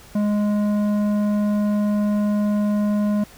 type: tone with tanh clipping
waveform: sine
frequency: 207.7 Hz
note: G#3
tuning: in tune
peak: -19 dBFS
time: 0.15-3.24 s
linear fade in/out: 5 ms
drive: 11 dB
effects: pink hiss -46 dBFS RMS until 3.37 s